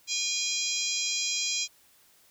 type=harmonic tone with a mistuned harmonic; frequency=811 Hz; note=G#5; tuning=41 cents flat; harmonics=3 / 4 / 5 / 6 / 7 / 8 / 9; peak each=-35 / -35 / -35 / -35 / -35 / -35 / -35 dBFS; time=0.07-1.68 s; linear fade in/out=50 ms; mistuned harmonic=6; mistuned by=+29 cents; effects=white hiss -61 dBFS RMS until 2.3 s